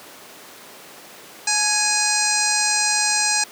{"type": "harmonic tone with a mistuned harmonic", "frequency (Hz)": 830.6, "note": "G#5", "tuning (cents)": 0, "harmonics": [1, 2, 3, 5, 6, 7, 8, 9, 10], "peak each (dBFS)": [-26, -26, -26, -26, -26, -26, -26, -26, -26], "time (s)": [1.47, 3.44], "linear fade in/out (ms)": 5, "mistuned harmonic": 1, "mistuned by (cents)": 37, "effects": ["pink hiss -41 dBFS RMS until 3.51 s", "high-pass 300 Hz 12 dB/octave"]}